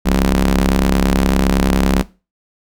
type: ring-modulated tone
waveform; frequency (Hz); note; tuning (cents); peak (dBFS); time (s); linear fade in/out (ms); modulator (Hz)
sawtooth; 68.1; C#2; -30; -4; 0.05-2.03; 20; 117
effects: noise-tail reverb RT60 0.3 s tail -20 dB re dry